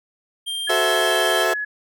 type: tone with pitch glide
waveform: square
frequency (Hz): 3186 to 3160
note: G7 to G7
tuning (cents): +27 to +13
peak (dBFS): -25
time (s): 0.46-1.45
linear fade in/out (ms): 20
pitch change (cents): -14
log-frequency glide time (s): 1.02-1.17
type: tone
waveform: sine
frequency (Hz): 1692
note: G#6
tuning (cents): +32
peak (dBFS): -23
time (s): 0.67-1.65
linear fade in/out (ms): 10
type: chord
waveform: 30% pulse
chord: F# half-diminished seventh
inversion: none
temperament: equal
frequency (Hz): 370 / 440 / 523.3 / 659.3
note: F#4 / A4 / C5 / E5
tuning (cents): 0 / 0 / 0 / 0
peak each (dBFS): -22 / -23 / -24 / -19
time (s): 0.69-1.54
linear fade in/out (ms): 10
effects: none